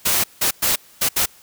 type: noise bursts at uneven times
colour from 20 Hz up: white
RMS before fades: -18 dBFS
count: 5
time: 0.05-0.24 / 0.41-0.51 / 0.62-0.76 / 1.01-1.09 / 1.16-1.26 s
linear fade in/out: 10 ms
effects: white hiss -49 dBFS RMS until 1.42 s